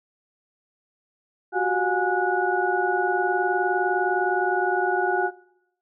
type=tone cluster; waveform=sine; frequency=361.6 / 381.2 / 718 / 827 / 1464 Hz; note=F#4 / G4 / F5 / G#5 / F#6; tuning=-40 / -48 / +48 / -8 / -19 cents; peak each=-27 dBFS; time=1.52-5.31 s; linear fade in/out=50 ms; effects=noise-tail reverb RT60 0.8 s tail -22 dB re dry